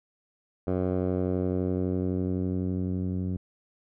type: tone with low-pass filter sweep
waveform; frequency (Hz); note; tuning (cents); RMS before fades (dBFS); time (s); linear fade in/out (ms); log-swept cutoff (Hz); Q
10% pulse; 91.9; F#2; -11; -28; 0.67-3.37; 5; 710 to 190; 1
effects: none